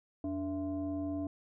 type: tone with frequency modulation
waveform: sine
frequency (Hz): 289.7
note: D4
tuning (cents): -24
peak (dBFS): -33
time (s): 0.24-1.27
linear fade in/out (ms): 2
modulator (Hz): 376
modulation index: 0.71
effects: none